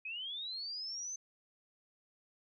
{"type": "linear sweep", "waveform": "sine", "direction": "up", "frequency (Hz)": [2481, 6250], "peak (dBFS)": -39, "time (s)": [0.05, 1.16], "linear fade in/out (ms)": 5, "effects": []}